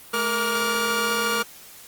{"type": "tone cluster", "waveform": "sawtooth", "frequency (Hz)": [214.7, 468.3, 1160, 1419], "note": ["A3", "A#4", "D6", "F6"], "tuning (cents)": [-42, 8, -22, 27], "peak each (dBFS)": [-28, -23, -23, -22], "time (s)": [0.13, 1.43], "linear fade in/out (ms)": 10, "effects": ["white hiss -45 dBFS RMS until 1.87 s", "Opus 32 kbps"]}